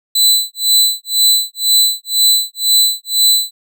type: tone with tremolo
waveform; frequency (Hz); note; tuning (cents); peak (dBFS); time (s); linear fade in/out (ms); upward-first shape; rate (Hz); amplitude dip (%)
sawtooth; 4000; B7; +21; -4; 0.15-3.51; 5; sine; 2; 100
effects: none